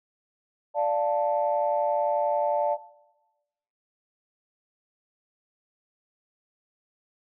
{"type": "chord", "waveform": "sine", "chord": "D minor", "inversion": "none", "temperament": "equal", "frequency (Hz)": [587.3, 698.5, 880], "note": ["D5", "F5", "A5"], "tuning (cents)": [0, 0, 0], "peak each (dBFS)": [-24, -28, -26], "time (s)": [0.74, 2.78], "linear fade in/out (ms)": 50, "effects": ["noise-tail reverb RT60 1.0 s tail -17 dB re dry", "tanh soft clip ceiling -12 dBFS"]}